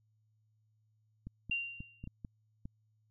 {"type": "clicks", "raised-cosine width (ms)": 5, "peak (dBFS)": -31, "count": 7, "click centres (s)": [1.27, 1.497, 1.805, 2.04, 2.074, 2.248, 2.655]}
{"type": "tone with exponential decay", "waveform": "sine", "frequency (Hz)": 2770, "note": "F7", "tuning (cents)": -15, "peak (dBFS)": -29, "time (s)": [1.51, 2.07], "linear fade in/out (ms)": 5, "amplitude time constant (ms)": 120}
{"effects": ["added 108 Hz sine -70 dBFS peak until 3.1 s"]}